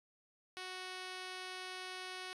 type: tone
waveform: 5% pulse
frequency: 370 Hz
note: F#4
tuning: in tune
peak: -32 dBFS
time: 0.57-2.33 s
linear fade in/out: 0 ms
effects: resampled to 22050 Hz